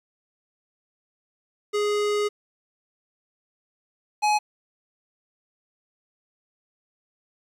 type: tone pair in turn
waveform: square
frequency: 415.3 / 842.2 Hz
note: G#4 / G#5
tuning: 0 / +24 cents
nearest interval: octave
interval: 1224 cents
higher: second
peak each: -22 / -19 dBFS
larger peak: second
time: 1.73-2.29 / 4.22-4.39 s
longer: first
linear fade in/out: 20 ms
effects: low-pass 8000 Hz 12 dB/octave + 9-bit